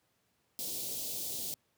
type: band-stop noise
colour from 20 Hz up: white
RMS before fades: -38 dBFS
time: 0.59-1.54 s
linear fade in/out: 0 ms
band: 640 to 3400 Hz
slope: 24 dB/octave
effects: pink hiss -75 dBFS RMS until 1.77 s + high-pass 100 Hz 12 dB/octave